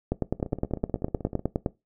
two click trains, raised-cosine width 2 ms, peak -22 / -11 dBFS, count 17 / 16, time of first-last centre 0.4-1.394 / 0.12-1.662 s, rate 16.1 / 9.73 Hz, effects noise-tail reverb RT60 0.2 s tail -19 dB re dry

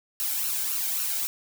blue noise with flanger, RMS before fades -28 dBFS, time 0.2-1.27 s, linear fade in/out 0 ms, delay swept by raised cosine 0.71 to 1.35 ms, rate 3.7 Hz, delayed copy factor +0.6, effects none

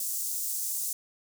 pink high-pass noise, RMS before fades -32 dBFS, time 0-0.93 s, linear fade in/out 2 ms, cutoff 6800 Hz, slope 24 dB/octave, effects none

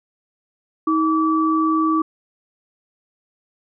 sine tone pair together, 318 / 1153 Hz, D#4 / D6, +38 / -32 cents, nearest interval octave + minor seventh, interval 2230 cents, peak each -17 / -19 dBFS, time 0.87-2.02 s, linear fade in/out 5 ms, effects none

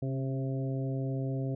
harmonic tone with a mistuned harmonic, 133.1 Hz, C3, 30 cents sharp, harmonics 1 / 2 / 3 / 4 / 5, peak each -31 / -37 / -41 / -43 / -45 dBFS, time 0.02-1.55 s, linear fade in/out 5 ms, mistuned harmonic 2, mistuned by +27 cents, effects none

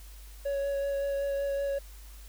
triangle tone with vibrato, 558 Hz, C#5, 11 cents sharp, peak -26 dBFS, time 0.45-1.79 s, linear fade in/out 10 ms, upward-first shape sine, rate 5.3 Hz, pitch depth 12 cents each way, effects added 50 Hz sine -45 dBFS peak until 2.28 s + white hiss -55 dBFS RMS until 2.28 s

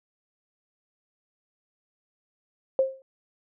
sine tone with exponential decay, 531 Hz, C5, 25 cents sharp, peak -15 dBFS, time 2.79-3.02 s, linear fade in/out 1 ms, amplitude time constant 50 ms, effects none

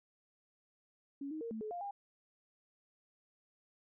sine tone with pitch steps, 279.4 / 312.6 / 462.3 / 220.6 / 429.4 / 701 / 805 Hz, C#4 / D#4 / A#4 / A3 / A4 / F5 / G5, +14 / +8 / -14 / +5 / -42 / +6 / +46 cents, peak -39 dBFS, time 1.21-1.91 s, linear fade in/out 5 ms, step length 100 ms, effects none

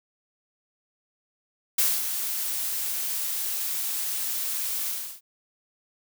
blue noise with ADSR envelope, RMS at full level -21 dBFS, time 1.78-5.21 s, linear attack 6 ms, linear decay 230 ms, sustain -8 dB, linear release 330 ms, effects none

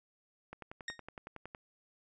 click train, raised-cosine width 0.5 ms, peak -30 dBFS, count 12, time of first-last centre 0.53-1.549 s, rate 10.8 Hz
sawtooth tone with exponential decay, 1857 Hz, A#6, 7 cents flat, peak -31 dBFS, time 0.88-1 s, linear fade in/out 2 ms, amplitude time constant 26 ms
effects resampled to 16000 Hz

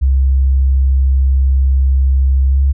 sine tone with pitch glide, 66.6 to 68.43 Hz, C2 to C#2, +31 to -22 cents, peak -8 dBFS, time 0.01-2.73 s, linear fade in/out 20 ms, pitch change +47 cents, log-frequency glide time 2.48-2.61 s, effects none

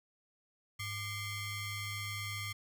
sawtooth ring-modulated tone, 1093 Hz, C#6, 25 cents flat, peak -31 dBFS, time 0.79-2.53 s, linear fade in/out 10 ms, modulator 989 Hz, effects none

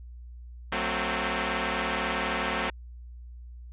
5% pulse chord, F# diminished, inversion none, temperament equal with one note detuned, 185 / 225.3 / 261.6 Hz, F#3 / A3 / C4, 0 / +41 / 0 cents, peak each -20 dBFS, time 0.72-2.7 s, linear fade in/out 2 ms, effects added 60 Hz sine -41 dBFS peak until 3.72 s + resampled to 8000 Hz

